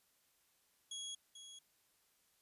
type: tone with echo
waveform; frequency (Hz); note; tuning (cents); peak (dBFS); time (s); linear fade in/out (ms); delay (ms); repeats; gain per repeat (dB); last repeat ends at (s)
25% pulse; 3322; G#7; 0; -40; 0.91-1.15; 5; 440; 1; -9; 1.59
effects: white hiss -75 dBFS RMS until 2.41 s + resampled to 32000 Hz